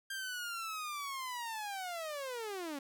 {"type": "linear sweep", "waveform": "sawtooth", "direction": "down", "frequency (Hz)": [1598, 268.8], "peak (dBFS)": -35, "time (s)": [0.1, 2.79], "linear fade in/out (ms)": 5, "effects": []}